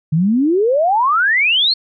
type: exponential sweep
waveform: sine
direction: up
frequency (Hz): 148.2 to 4400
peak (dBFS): -11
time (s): 0.12-1.74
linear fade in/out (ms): 10
effects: none